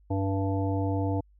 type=harmonic tone; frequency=97.2 Hz; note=G2; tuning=14 cents flat; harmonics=1 / 3 / 5 / 7 / 9; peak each=-27 / -30 / -35 / -36 / -38 dBFS; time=0.1-1.21 s; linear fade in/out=10 ms; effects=added 50 Hz sine -56 dBFS peak until 1.39 s